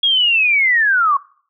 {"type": "linear sweep", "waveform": "sine", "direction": "down", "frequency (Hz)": [3322, 1079], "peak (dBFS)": -11, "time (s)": [0.03, 1.17], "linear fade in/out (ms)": 5, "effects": ["noise-tail reverb RT60 0.5 s tail -22 dB re dry"]}